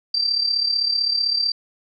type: tone with amplitude modulation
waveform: sine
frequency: 4690 Hz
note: D8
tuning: 3 cents flat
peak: -15 dBFS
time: 0.14-1.52 s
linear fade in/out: 5 ms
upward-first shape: sine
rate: 35.7 Hz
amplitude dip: 65%
effects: none